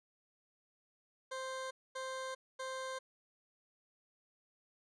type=tone bursts; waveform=20% pulse; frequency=523.3 Hz; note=C5; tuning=in tune; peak=-35 dBFS; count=3; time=1.31-2.99 s; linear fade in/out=10 ms; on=400 ms; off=240 ms; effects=resampled to 22050 Hz + 12-bit